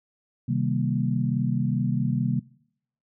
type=chord; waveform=sine; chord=C minor seventh; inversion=none; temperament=equal with one note detuned; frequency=130.81 / 155.56 / 193.75 / 233.1 Hz; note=C3 / Eb3 / G3 / Bb3; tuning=0 / 0 / -20 / 0 cents; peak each=-25 / -29 / -29 / -28 dBFS; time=0.48-2.4 s; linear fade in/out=10 ms; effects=noise-tail reverb RT60 0.7 s tail -23 dB re dry